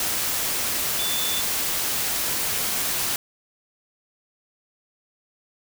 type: tone in noise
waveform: sine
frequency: 3506 Hz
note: A7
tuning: 7 cents flat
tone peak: -28 dBFS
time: 0.99-1.41 s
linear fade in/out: 2 ms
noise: white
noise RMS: -25 dBFS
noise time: 0-3.16 s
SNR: -6 dB
effects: none